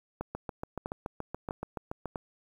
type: two click trains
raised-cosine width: 1 ms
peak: -20 / -21 dBFS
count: 4 / 13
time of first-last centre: 0.21-2.158 / 0.35-2.057 s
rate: 1.54 / 7.03 Hz
effects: 9-bit